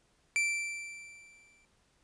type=tone with exponential decay; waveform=45% pulse; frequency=2342 Hz; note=D7; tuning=5 cents flat; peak=-25 dBFS; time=0.36-1.65 s; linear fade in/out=0 ms; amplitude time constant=280 ms; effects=pink hiss -70 dBFS RMS until 2.03 s + resampled to 22050 Hz